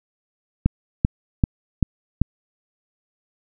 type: click train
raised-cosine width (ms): 5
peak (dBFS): -3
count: 5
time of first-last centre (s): 0.66-2.216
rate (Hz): 2.57
effects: none

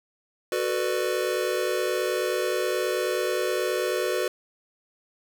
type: chord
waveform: square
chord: B minor seventh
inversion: second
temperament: just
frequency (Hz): 370.4 / 444.5 / 493.9 / 592.7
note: F#4 / A4 / B4 / D5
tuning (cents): +2 / +18 / 0 / +16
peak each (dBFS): -29 / -33 / -29 / -32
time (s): 0.52-4.28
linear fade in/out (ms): 2
effects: none

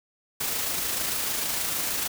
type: noise with amplitude modulation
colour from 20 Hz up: white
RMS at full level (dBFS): -27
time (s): 0.4-2.08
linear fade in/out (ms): 10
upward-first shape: sine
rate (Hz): 26.6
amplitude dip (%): 30
effects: none

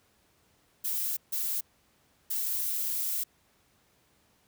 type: noise bursts at uneven times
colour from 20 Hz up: violet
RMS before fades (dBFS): -31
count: 3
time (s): 0.84-1.17 / 1.32-1.61 / 2.3-3.24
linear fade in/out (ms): 10
effects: pink hiss -67 dBFS RMS until 4.47 s + high-pass 60 Hz 12 dB/octave

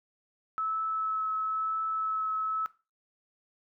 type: tone with vibrato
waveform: sine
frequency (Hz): 1300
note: E6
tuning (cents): -24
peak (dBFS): -28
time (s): 0.58-2.66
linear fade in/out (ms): 0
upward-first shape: triangle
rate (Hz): 1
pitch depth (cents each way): 12
effects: noise-tail reverb RT60 0.3 s tail -17 dB re dry

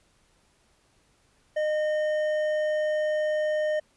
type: tone with hard clipping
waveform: sine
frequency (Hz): 612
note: D#5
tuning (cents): -29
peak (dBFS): -25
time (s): 1.56-3.8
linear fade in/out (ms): 10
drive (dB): 7
effects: pink hiss -65 dBFS RMS until 3.96 s + resampled to 24000 Hz

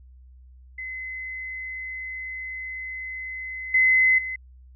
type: tone with level steps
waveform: sine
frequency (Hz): 2042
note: C7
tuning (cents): -43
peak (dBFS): -31 / -15 / -28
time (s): 0.78-4.36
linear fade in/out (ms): 5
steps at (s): 3.74 / 4.18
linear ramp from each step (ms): 5
effects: added 63 Hz sine -46 dBFS peak until 4.75 s

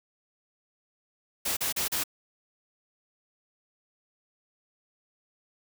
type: noise bursts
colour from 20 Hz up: white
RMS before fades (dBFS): -29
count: 4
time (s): 1.45-2.038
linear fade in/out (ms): 10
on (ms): 120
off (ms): 36
effects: none

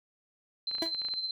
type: tone with tremolo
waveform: sine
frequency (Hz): 4094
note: C8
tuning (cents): -38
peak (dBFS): -29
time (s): 0.67-1.31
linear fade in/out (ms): 2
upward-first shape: sine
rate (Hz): 16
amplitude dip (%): 55
type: clicks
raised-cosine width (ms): 0.3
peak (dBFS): -30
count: 10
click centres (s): 0.713 / 0.751 / 0.783 / 0.826 / 0.861 / 0.948 / 1.018 / 1.05 / 1.086 / 1.138
type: tone with exponential decay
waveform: 25% pulse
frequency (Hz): 329.6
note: E4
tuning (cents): 0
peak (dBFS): -23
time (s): 0.82-0.94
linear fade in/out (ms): 2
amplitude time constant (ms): 25
effects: none

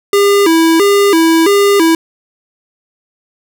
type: tone with vibrato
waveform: square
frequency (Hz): 363.2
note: F#4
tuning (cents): -32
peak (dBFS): -7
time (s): 0.13-1.95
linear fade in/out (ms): 2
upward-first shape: square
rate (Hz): 1.5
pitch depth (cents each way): 180
effects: none

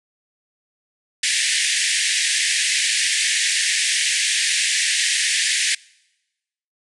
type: band-pass noise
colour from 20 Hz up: pink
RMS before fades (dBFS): -20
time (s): 1.23-5.75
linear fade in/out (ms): 5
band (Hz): 1700 to 10000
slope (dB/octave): 96
effects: noise-tail reverb RT60 1.0 s tail -25 dB re dry

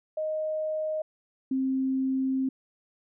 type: tone pair in turn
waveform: sine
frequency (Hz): 622.3 / 264.2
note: D#5 / C4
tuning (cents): 0 / +17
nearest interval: octave + minor third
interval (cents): 1483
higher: first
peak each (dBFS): -27 / -24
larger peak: second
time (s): 0.17-1.02 / 1.51-2.49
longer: second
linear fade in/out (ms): 5
effects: none

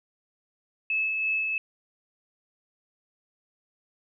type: tone with tremolo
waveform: sine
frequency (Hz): 2602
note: E7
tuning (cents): -23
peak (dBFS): -23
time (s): 0.9-1.58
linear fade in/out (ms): 2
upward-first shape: sine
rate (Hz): 3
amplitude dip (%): 30
effects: none

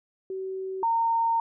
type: tone pair in turn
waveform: sine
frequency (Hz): 380 / 917.7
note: F#4 / A#5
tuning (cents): +46 / -27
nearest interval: octave + minor third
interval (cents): 1527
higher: second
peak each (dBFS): -30 / -21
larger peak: second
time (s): 0.3-0.83 / 0.83-1.4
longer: second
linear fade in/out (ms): 2
effects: none

